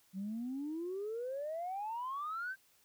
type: exponential sweep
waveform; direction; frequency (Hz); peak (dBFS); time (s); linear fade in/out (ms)
sine; up; 185 to 1592; -36; 0.13-2.56; 50
effects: tanh soft clip ceiling -33 dBFS + white hiss -69 dBFS RMS until 2.84 s